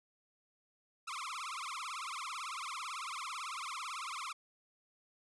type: tone with vibrato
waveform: sawtooth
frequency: 1177 Hz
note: D6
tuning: 3 cents sharp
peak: -36 dBFS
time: 1.07-4.33 s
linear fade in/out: 10 ms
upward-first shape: triangle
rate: 18 Hz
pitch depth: 290 cents each way
effects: resampled to 24000 Hz